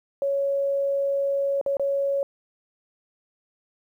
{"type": "tone with dropouts", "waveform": "sine", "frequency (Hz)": 556, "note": "C#5", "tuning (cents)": 5, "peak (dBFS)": -21, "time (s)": [0.22, 2.23], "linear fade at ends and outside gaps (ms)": 1, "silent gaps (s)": [[1.613, 1.662], [1.769, 1.796]], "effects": ["10-bit"]}